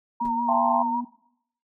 sine tone with vibrato, 932.3 Hz, A#5, in tune, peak -23 dBFS, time 0.2-1.01 s, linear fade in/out 10 ms, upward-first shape sine, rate 5.4 Hz, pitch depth 47 cents each way
sine tone with pitch glide, 237.6 to 242.5 Hz, A#3 to B3, +33 to -31 cents, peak -29 dBFS, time 0.21-1.05 s, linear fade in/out 10 ms, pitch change +36 cents, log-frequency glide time 0.37-0.9 s
brown noise with exponential decay, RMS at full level -33 dBFS, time 0.25-0.34 s, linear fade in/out 1 ms, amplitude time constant 19 ms
sine chord, A minor seventh, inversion second, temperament equal with one note detuned, 676.6 / 784 / 880 / 1046.5 Hz, E5 / G5 / A5 / C6, +45 / 0 / 0 / 0 cents, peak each -26 dBFS, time 0.48-0.83 s, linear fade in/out 10 ms
effects noise-tail reverb RT60 0.7 s tail -19 dB re dry

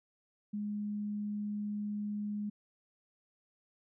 sine tone, 207.7 Hz, G#3, in tune, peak -34 dBFS, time 0.53-2.5 s, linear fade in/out 10 ms, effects none

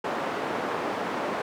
white band-pass noise, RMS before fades -30 dBFS, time 0.04-1.42 s, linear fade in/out 5 ms, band 230 to 990 Hz, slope 12 dB/octave, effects none

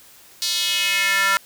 square tone with high-pass filter sweep, 196 Hz, G3, in tune, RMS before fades -20 dBFS, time 0.42-1.37 s, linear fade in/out 0 ms, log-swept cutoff 4400 to 1400 Hz, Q 2.8, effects white hiss -48 dBFS RMS until 1.45 s

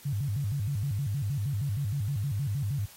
sine tone with vibrato, 120 Hz, B2, 49 cents flat, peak -27 dBFS, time 0.05-2.86 s, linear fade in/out 10 ms, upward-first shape square, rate 6.4 Hz, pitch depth 290 cents each way, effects white hiss -52 dBFS RMS until 2.96 s + AAC 48 kbps

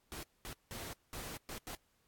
pink noise bursts at uneven times, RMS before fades -45 dBFS, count 6, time 0.12-0.23 / 0.45-0.53 / 0.71-0.93 / 1.13-1.37 / 1.49-1.58 / 1.67-1.75 s, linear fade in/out 0 ms, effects pink hiss -75 dBFS RMS until 2.07 s + AAC 64 kbps

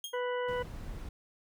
sawtooth tone with exponential decay, 3241 Hz, G#7, 43 cents flat, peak -31 dBFS, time 0.04-0.21 s, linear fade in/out 2 ms, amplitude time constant 35 ms
harmonic tone, 493.9 Hz, B4, in tune, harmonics 1 / 2 / 3 / 4 / 6, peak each -32 / -38 / -42 / -44 / -48 dBFS, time 0.13-0.63 s, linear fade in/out 10 ms
brown noise, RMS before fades -42 dBFS, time 0.48-1.09 s, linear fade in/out 5 ms
effects none

